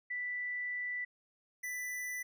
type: tone pair in turn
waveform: sine / square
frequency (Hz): 1975.5 / 1986.3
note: B6 / B6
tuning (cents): 0 / +9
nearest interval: unison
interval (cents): 9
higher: second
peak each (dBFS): -35 / -38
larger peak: first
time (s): 0.1-1.05 / 1.63-2.23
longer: first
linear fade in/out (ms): 10
effects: none